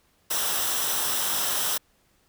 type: noise with comb filter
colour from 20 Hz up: white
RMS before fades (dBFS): -26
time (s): 0.3-1.78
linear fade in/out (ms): 10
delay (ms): 0.44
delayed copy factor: -0.55
effects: pink hiss -65 dBFS RMS until 2.28 s